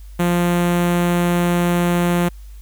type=tone with notch filter; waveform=sawtooth; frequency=174.61 Hz; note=F3; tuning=in tune; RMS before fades=-17 dBFS; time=0.19-2.29 s; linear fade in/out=10 ms; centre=4900 Hz; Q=1.3; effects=added 50 Hz sine -34 dBFS peak until 2.61 s + white hiss -54 dBFS RMS until 2.61 s